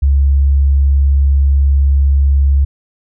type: tone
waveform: sine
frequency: 69.3 Hz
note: C#2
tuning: in tune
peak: -7 dBFS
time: 0.02-2.65 s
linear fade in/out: 10 ms
effects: none